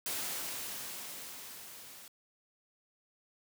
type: noise with level ramp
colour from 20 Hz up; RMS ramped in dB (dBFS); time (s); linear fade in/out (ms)
white; -36 to -52; 0.06-2.08; 2
effects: high-pass 100 Hz 12 dB/octave